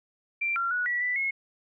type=tone with pitch steps; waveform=sine; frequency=2359 / 1375 / 1466 / 1942 / 1980 / 2171 Hz; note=D7 / F6 / F#6 / B6 / B6 / C#7; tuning=+7 / -27 / -16 / -30 / +4 / -37 cents; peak=-25 dBFS; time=0.41-1.31 s; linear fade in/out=10 ms; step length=150 ms; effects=none